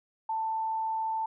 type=tone; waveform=sine; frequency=887 Hz; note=A5; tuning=14 cents sharp; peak=-28 dBFS; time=0.29-1.26 s; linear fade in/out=5 ms; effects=none